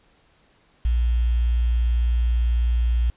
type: tone with quantisation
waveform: sine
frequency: 59.1 Hz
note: A#1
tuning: 24 cents sharp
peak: -17 dBFS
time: 0.85-3.1 s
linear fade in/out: 0 ms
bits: 7
effects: pink hiss -60 dBFS RMS until 3.16 s + resampled to 8000 Hz